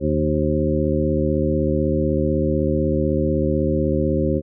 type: harmonic tone with a mistuned harmonic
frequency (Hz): 76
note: D#2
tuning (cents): -40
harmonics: 1 / 2 / 3 / 4 / 5 / 7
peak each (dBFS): -24 / -24 / -24 / -24 / -24 / -24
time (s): 0-4.42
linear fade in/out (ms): 50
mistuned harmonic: 1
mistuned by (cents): +51
effects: none